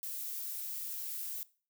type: noise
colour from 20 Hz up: violet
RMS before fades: -40 dBFS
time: 0.03-1.43 s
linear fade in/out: 0 ms
effects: noise-tail reverb RT60 0.4 s tail -20 dB re dry